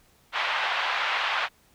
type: band-pass noise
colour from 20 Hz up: pink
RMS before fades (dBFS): -27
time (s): 0.32-1.49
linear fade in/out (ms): 50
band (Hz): 800 to 3400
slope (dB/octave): 24
effects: pink hiss -61 dBFS RMS until 1.74 s